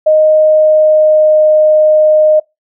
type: tone with pitch glide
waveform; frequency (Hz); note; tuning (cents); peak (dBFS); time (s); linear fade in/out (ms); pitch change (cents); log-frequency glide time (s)
sine; 620 to 616.1; D#5 to D#5; -6 to -17; -4; 0.06-2.4; 10; -11; 0.36-1.41
effects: noise-tail reverb RT60 0.2 s tail -25 dB re dry